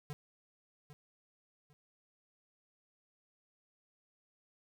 square tone with echo, 147.2 Hz, D3, 4 cents sharp, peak -40 dBFS, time 0.1-0.13 s, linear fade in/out 0 ms, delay 800 ms, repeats 2, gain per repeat -11 dB, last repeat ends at 1.73 s, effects none

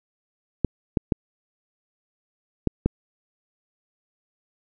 clicks, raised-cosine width 3 ms, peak -6 dBFS, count 5, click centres 0.647 / 0.972 / 1.122 / 2.673 / 2.86 s, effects none

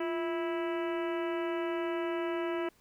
harmonic tone with a mistuned harmonic, 328.4 Hz, E4, 6 cents flat, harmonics 1 / 2 / 3 / 4 / 5 / 6 / 7 / 8 / 9, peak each -32 / -38 / -42 / -44 / -46 / -48 / -49 / -50 / -51 dBFS, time 0-2.69 s, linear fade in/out 5 ms, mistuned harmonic 1, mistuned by +89 cents, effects pink hiss -66 dBFS RMS until 2.8 s

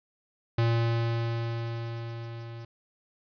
square tone with level ramp, 116 Hz, A#2, 8 cents flat, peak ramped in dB -22 to -40 dBFS, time 0.58-2.65 s, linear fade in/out 5 ms, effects resampled to 11025 Hz + 10-bit

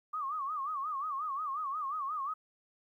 sine tone with vibrato, 1165 Hz, D6, 14 cents flat, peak -33 dBFS, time 0.13-2.34 s, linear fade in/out 10 ms, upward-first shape sine, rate 5.6 Hz, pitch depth 150 cents each way, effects 12-bit

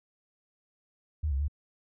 sine tone with pitch steps, 76.4 / 67.8 / 73.2 Hz, D#2 / C#2 / D2, -31 / -38 / -5 cents, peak -26 dBFS, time 1.23-1.482 s, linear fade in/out 10 ms, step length 84 ms, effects none

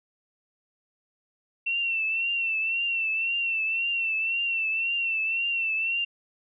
sine tone with vibrato, 2700 Hz, E7, 41 cents sharp, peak -24 dBFS, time 1.66-6.05 s, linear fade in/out 10 ms, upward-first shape triangle, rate 1.9 Hz, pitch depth 63 cents each way, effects none

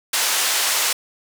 white band-pass noise, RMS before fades -20 dBFS, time 0.13-0.93 s, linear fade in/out 5 ms, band 660 to 9200 Hz, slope 12 dB/octave, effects none

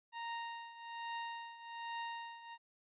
sawtooth tone with tremolo, 930 Hz, A#5, 4 cents flat, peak -35 dBFS, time 0.12-2.58 s, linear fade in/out 50 ms, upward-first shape triangle, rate 1.2 Hz, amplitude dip 80%, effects resampled to 8000 Hz

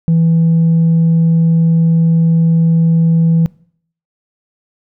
triangle tone with tanh clipping, 164.81 Hz, E3, in tune, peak -8 dBFS, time 0.08-3.46 s, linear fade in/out 0 ms, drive 6 dB, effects noise-tail reverb RT60 0.6 s tail -23 dB re dry

